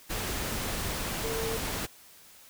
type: tone in noise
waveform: sine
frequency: 450 Hz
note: A4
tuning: 39 cents sharp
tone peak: -32 dBFS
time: 1.23-1.58 s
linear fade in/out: 20 ms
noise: pink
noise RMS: -33 dBFS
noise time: 0.09-1.87 s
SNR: -2 dB
effects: white hiss -54 dBFS RMS until 2.49 s